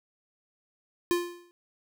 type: tone with exponential decay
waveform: square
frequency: 349.2 Hz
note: F4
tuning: in tune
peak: -21 dBFS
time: 1.11-1.51 s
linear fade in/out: 0 ms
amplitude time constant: 86 ms
effects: none